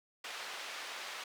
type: band-pass noise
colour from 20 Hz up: white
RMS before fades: -44 dBFS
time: 0.24-1.24 s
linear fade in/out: 5 ms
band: 570 to 3500 Hz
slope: 12 dB/octave
effects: none